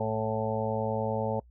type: harmonic tone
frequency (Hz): 110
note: A2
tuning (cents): 0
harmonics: 1 / 2 / 4 / 5 / 6 / 7 / 8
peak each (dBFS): -34 / -35 / -34 / -32 / -38 / -38 / -36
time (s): 0-1.4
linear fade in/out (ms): 5
effects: noise-tail reverb RT60 0.1 s tail -26 dB re dry + added 60 Hz sine -53 dBFS peak until 1.5 s